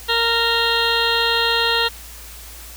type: harmonic tone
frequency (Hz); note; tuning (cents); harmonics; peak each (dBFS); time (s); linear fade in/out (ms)
463.3; A#4; -11; 1 / 2 / 3 / 4 / 6 / 7 / 8 / 9; -24 / -24 / -24 / -24 / -24 / -24 / -24 / -24; 0.08-1.89; 20
effects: added 57 Hz sine -39 dBFS peak until 2.76 s + white hiss -39 dBFS RMS until 2.76 s